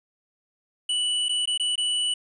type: tone with dropouts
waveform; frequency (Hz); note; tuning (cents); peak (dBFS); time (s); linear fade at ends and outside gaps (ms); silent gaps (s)
square; 2960; F#7; 0; -23; 0.89-2.14; 5; 1.285-1.292 / 1.457-1.474 / 1.577-1.597 / 1.757-1.778
effects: resampled to 24000 Hz